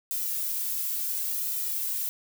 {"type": "noise with flanger", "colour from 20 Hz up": "violet", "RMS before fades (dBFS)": -30, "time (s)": [0.11, 2.09], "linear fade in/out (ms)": 0, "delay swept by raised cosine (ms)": [1.8, 2.52], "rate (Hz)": 0.71, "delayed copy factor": -0.85, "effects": []}